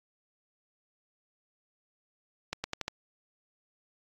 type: accelerating click train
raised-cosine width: 0.2 ms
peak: -15 dBFS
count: 5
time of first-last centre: 2.53-2.881 s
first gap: 110 ms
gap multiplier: 0.85
effects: AAC 64 kbps